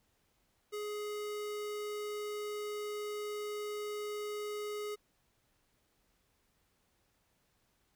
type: tone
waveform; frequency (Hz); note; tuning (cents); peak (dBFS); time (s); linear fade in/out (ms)
square; 418.2; G#4; +12; -38; 0.72-4.96; 20
effects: pink hiss -75 dBFS RMS until 7.95 s